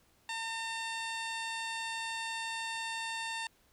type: tone with low-pass filter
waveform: 15% pulse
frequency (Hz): 906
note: A#5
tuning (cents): -50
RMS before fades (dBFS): -38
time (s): 0.29-3.47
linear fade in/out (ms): 2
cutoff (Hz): 6900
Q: 1.8
effects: pink hiss -68 dBFS RMS until 3.72 s